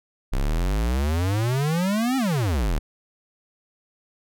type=exponential two-way sweep; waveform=square; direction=up then down; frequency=30.87 to 272.5 to 33.42 Hz; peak=-21 dBFS; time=0.32-2.79 s; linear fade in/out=10 ms; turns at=2.17 s; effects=none

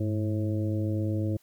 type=harmonic tone with a mistuned harmonic; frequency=108.1 Hz; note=A2; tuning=30 cents flat; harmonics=1 / 2 / 3 / 4 / 5 / 6; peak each=-27 / -35 / -32 / -44 / -38 / -50 dBFS; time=0-1.37 s; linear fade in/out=5 ms; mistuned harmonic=1; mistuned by=-92 cents; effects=white hiss -65 dBFS RMS until 1.42 s

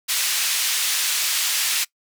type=band-pass noise; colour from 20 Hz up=pink; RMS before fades=-22 dBFS; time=0.08-1.85 s; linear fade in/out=20 ms; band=2600 to 15000 Hz; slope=12 dB/octave; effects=noise-tail reverb RT60 0.1 s tail -22 dB re dry

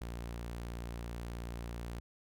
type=tone; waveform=sawtooth; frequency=58.5 Hz; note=A#1; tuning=7 cents sharp; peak=-36 dBFS; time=0.01-2 s; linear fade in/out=5 ms; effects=none

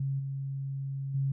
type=tone with level steps; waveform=sine; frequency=136.6 Hz; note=C#3; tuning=25 cents flat; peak=-28 / -32 / -26 dBFS; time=0-1.32 s; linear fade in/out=5 ms; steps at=0.19 / 1.14 s; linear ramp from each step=10 ms; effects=none

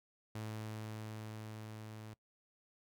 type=tone with level ramp; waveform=sawtooth; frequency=108.7 Hz; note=A2; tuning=21 cents flat; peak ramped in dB=-37 to -44 dBFS; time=0.35-2.14 s; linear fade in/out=5 ms; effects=noise-tail reverb RT60 0.1 s tail -22 dB re dry

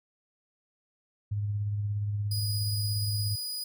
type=tone with tremolo; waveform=sine; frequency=103.1 Hz; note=G#2; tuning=12 cents flat; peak=-26 dBFS; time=1.31-3.36 s; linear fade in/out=10 ms; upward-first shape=triangle; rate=17 Hz; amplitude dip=35%
type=tone; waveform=sawtooth; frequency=4937 Hz; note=D#8; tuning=14 cents flat; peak=-30 dBFS; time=2.31-3.64 s; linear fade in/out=5 ms
effects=none

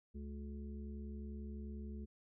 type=harmonic tone; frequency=71.3 Hz; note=C#2; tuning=49 cents sharp; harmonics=1 / 3 / 5 / 6; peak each=-45 / -48 / -57 / -60 dBFS; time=0.14-2.06 s; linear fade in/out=20 ms; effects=none

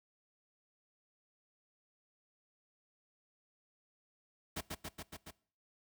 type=noise with echo; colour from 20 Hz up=pink; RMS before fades=-39 dBFS; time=4.56-4.61 s; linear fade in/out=10 ms; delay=140 ms; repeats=5; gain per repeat=-2 dB; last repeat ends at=5.31 s; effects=noise-tail reverb RT60 0.5 s tail -22 dB re dry + high-pass 60 Hz 12 dB/octave

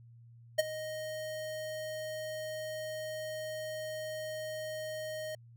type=tone with ADSR envelope; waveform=square; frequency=622.3 Hz; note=D#5; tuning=in tune; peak=-22 dBFS; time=0.58-5.35 s; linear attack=14 ms; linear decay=21 ms; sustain=-16 dB; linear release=3 ms; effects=added 117 Hz sine -53 dBFS peak until 5.56 s

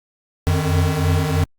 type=tone cluster; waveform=square; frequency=87.1 / 90.2 / 153.6 Hz; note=F2 / F#2 / D#3; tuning=-4 / -44 / -22 cents; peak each=-21 dBFS; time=0.47-1.44 s; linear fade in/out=0 ms; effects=Opus 48 kbps

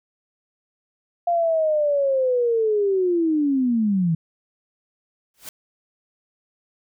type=linear sweep; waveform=sine; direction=down; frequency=698.5 to 157.4 Hz; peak=-17 dBFS; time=1.27-4.15 s; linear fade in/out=5 ms
type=noise with exponential growth; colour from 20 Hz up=white; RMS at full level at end=-32 dBFS; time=5.34-5.49 s; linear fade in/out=2 ms; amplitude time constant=32 ms
effects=none

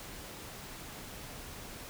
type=silence; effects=pink hiss -46 dBFS RMS until 1.89 s

